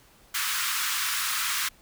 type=high-pass noise; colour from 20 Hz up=pink; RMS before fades=-28 dBFS; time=0.34-1.69 s; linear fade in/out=10 ms; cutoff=1100 Hz; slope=48 dB/octave; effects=pink hiss -57 dBFS RMS until 1.81 s